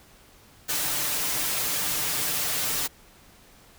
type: noise with comb filter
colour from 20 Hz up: white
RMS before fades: -27 dBFS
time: 0.68-2.88 s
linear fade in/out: 20 ms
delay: 6.7 ms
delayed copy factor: +0.75
effects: pink hiss -54 dBFS RMS until 3.78 s